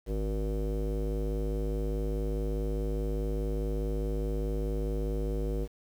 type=tone with low-pass filter; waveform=square; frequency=52.4 Hz; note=G#1; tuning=16 cents sharp; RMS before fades=-31 dBFS; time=0.06-5.68 s; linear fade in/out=50 ms; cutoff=450 Hz; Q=4; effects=9-bit